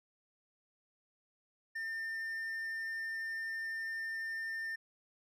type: tone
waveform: triangle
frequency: 1803 Hz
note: A6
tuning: 42 cents sharp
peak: -35 dBFS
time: 1.75-4.76 s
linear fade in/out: 10 ms
effects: none